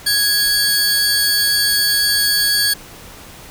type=tone pair together; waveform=sawtooth; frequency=1661.2 / 4502 Hz; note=G#6 / C#8; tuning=0 / +26 cents; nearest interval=octave + perfect fourth; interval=1726 cents; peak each=-15 / -12 dBFS; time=0.06-2.74 s; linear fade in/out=10 ms; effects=pink hiss -38 dBFS RMS until 3.5 s